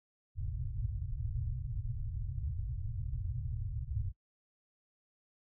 white low-pass noise, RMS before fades -37 dBFS, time 0.35-4.13 s, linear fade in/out 50 ms, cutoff 130 Hz, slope 96 dB/octave, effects noise-tail reverb RT60 0.1 s tail -26 dB re dry

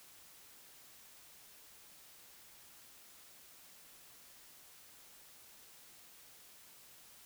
silence, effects white hiss -59 dBFS RMS until 7.25 s

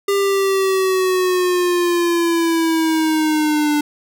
square linear sweep, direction down, 400.3 to 294.8 Hz, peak -15 dBFS, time 0.08-3.81 s, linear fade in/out 5 ms, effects none

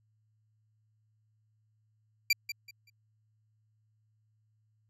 25% pulse tone with echo, 2357 Hz, D7, 6 cents sharp, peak -18 dBFS, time 2.3-2.33 s, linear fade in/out 5 ms, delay 190 ms, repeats 3, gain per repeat -12 dB, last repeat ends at 2.9 s, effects added 108 Hz sine -69 dBFS peak until 4.89 s + resampled to 32000 Hz

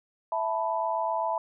sine chord, E suspended fourth, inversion none, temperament equal, 659.3 / 880 / 987.8 Hz, E5 / A5 / B5, 0 / 0 / 0 cents, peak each -30 dBFS, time 0.32-1.38 s, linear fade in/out 2 ms, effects none

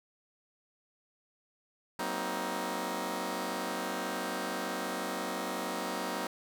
10% pulse chord, C half-diminished seventh, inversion second, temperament just, 188.37 / 235.5 / 261.6 / 314 Hz, Gb3 / Bb3 / C4 / Eb4, +31 / +18 / 0 / +16 cents, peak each -31 dBFS, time 1.99-6.27 s, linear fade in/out 2 ms, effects none

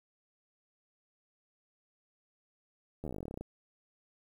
slowing click train, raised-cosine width 2 ms, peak -27 dBFS, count 18, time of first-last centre 3.04-3.41 s, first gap 12 ms, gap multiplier 1.07, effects 10-bit

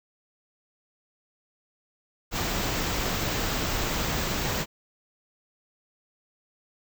pink band-stop noise, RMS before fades -28 dBFS, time 2.31-4.66 s, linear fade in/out 50 ms, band 8000 to 13000 Hz, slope 96 dB/octave, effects none

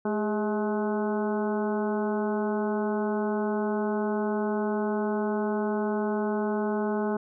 harmonic tone with a mistuned harmonic, 212.9 Hz, G#3, 43 cents sharp, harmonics 1 / 2 / 3 / 4 / 5 / 6 / 7, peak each -28 / -29 / -35 / -35 / -40 / -43 / -41 dBFS, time 0.05-7.17 s, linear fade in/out 5 ms, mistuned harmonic 2, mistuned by -52 cents, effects none

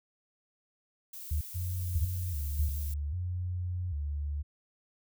violet noise, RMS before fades -44 dBFS, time 1.13-2.94 s, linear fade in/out 5 ms
sine tone bursts, 75.7 Hz, D#2, 47 cents flat, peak -27 dBFS, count 3, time 1.31-2.69 s, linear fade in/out 5 ms, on 100 ms, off 540 ms
sine tone with vibrato, 80.9 Hz, E2, 32 cents flat, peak -31 dBFS, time 1.54-4.43 s, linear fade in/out 20 ms, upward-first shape square, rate 0.63 Hz, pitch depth 180 cents each way
effects none

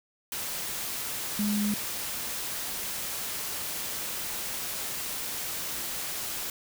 sine tone in noise, 207.7 Hz, G#3, in tune, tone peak -25 dBFS, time 1.39-1.74 s, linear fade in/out 2 ms, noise white, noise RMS -34 dBFS, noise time 0.32-6.5 s, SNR +6 dB, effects none

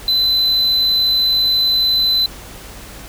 triangle tone, 4027 Hz, B7, 33 cents sharp, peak -11 dBFS, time 0.08-2.26 s, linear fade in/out 2 ms, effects added 50 Hz sine -38 dBFS peak until 3.08 s + pink hiss -36 dBFS RMS until 3.08 s

